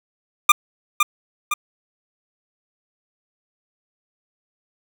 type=tone with echo; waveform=25% pulse; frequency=1200 Hz; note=D6; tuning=37 cents sharp; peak=-3 dBFS; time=0.49-0.52 s; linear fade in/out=5 ms; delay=510 ms; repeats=2; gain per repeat=-6 dB; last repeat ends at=1.54 s; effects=none